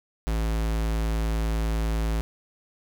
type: tone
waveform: square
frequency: 55 Hz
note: A1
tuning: in tune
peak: -24 dBFS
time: 0.27-2.21 s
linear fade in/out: 0 ms
effects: none